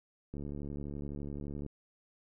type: click train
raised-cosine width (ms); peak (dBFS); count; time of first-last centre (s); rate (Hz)
3; -29; 96; 0.34-1.663; 71.8
effects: none